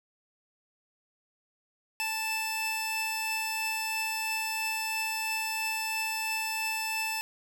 sawtooth tone pair together, 880 / 2637 Hz, A5 / E7, 0 / 0 cents, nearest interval octave + perfect fifth, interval 1900 cents, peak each -31 / -28 dBFS, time 2-7.21 s, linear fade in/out 0 ms, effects none

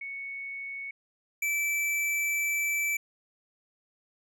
sine / square tone pair in turn, 2217 / 2320 Hz, C#7 / D7, 0 / -22 cents, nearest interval minor second, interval 78 cents, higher second, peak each -35 / -27 dBFS, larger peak second, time 0.01-0.91 / 1.42-2.97 s, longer second, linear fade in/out 5 ms, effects none

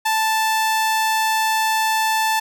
sawtooth tone, 880 Hz, A5, in tune, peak -13 dBFS, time 0.05-2.4 s, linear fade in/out 10 ms, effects none

